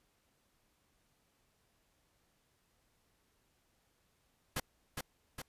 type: noise with echo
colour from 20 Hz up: pink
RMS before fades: -36 dBFS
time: 4.56-4.6 s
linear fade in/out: 5 ms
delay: 410 ms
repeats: 2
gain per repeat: -4 dB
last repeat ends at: 5.42 s
effects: pink hiss -75 dBFS RMS until 5.48 s + resampled to 32000 Hz